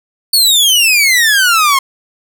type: exponential sweep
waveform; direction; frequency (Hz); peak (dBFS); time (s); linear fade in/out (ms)
sawtooth; down; 4512 to 1058; -4; 0.33-1.79; 5
effects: none